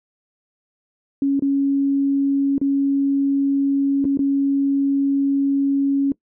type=tone with dropouts; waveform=sine; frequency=277.2 Hz; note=C#4; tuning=in tune; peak=-15 dBFS; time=1.22-6.12 s; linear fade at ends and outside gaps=2 ms; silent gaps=1.395-1.422 / 2.581-2.614 / 4.044-4.051 / 4.173-4.191 s; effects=noise-tail reverb RT60 0.1 s tail -21 dB re dry